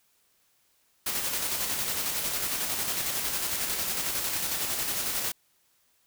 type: noise with tremolo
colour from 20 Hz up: white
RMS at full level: -29 dBFS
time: 1.06-5.32 s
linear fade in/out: 5 ms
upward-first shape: square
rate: 11 Hz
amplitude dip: 30%
effects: white hiss -68 dBFS RMS until 6.06 s